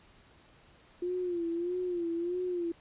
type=tone with vibrato; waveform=sine; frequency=349.2 Hz; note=F4; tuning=in tune; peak=-30 dBFS; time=1.02-2.72 s; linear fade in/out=5 ms; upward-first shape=sine; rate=1.6 Hz; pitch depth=75 cents each way; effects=pink hiss -60 dBFS RMS until 2.8 s + resampled to 8000 Hz